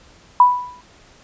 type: tone with exponential decay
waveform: sine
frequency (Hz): 987.8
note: B5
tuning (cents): 0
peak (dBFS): -4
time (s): 0.4-0.81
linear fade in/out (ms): 2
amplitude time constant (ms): 87
effects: pink hiss -49 dBFS RMS until 1.23 s + resampled to 16000 Hz